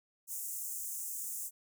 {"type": "high-pass noise", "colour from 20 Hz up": "pink", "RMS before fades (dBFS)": -40, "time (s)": [0.27, 1.51], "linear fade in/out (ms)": 50, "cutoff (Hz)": 6700, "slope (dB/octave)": 48, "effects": []}